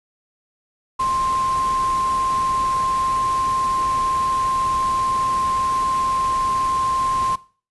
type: tone in noise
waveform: sine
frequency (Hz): 1052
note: C6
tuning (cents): +9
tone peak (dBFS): -18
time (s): 0.99-7.36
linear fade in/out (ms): 10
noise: pink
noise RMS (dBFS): -33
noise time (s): 0.99-7.36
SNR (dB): +12
effects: noise-tail reverb RT60 0.4 s tail -18 dB re dry + resampled to 24000 Hz